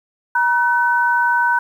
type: tone pair together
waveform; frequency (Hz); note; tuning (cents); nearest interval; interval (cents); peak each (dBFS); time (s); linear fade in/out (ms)
sine; 953 / 1512.8; A#5 / F#6; +38 / +38; minor sixth; 800; -16; 0.35-1.59; 5
effects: 8-bit